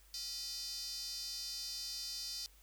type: tone with high-pass filter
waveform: square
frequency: 277.2 Hz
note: C#4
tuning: in tune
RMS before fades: -43 dBFS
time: 0.14-2.46 s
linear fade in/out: 0 ms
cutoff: 4800 Hz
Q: 6.1
effects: added 50 Hz sine -62 dBFS peak until 2.62 s + white hiss -66 dBFS RMS until 2.62 s